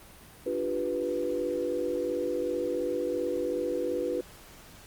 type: chord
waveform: sine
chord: G dominant seventh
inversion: second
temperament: equal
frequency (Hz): 293.7 / 349.2 / 392 / 493.9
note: D4 / F4 / G4 / B4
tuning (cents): 0 / 0 / 0 / 0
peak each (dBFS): -36 / -33 / -36 / -30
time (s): 0.46-4.21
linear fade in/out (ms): 5
effects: pink hiss -51 dBFS RMS until 4.86 s + Opus 32 kbps